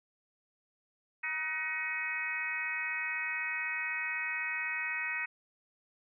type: harmonic tone with a mistuned harmonic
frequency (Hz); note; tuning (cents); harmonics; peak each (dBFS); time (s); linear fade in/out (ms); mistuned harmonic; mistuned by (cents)
316; D#4; +27; 3 / 4 / 5 / 6 / 7 / 8; -47 / -47 / -42 / -36 / -39 / -38; 1.23-5.26; 10; 5; -76
effects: none